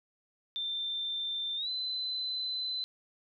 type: tone with pitch glide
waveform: sine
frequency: 3573 to 4034 Hz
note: A7 to B7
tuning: +26 to +36 cents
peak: -32 dBFS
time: 0.56-2.84 s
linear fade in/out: 0 ms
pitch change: +210 cents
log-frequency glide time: 1.56-1.69 s
effects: none